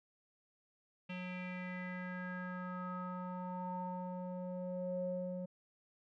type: tone with low-pass filter sweep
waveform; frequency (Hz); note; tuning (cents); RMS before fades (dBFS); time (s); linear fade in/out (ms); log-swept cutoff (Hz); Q
square; 181.6; F#3; -32; -42; 1.09-5.46; 10; 2700 to 460; 6
effects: none